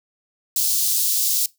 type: high-pass noise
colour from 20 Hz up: white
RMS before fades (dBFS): -20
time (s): 0.56-1.46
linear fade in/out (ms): 2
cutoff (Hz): 4100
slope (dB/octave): 24
effects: noise-tail reverb RT60 0.2 s tail -21 dB re dry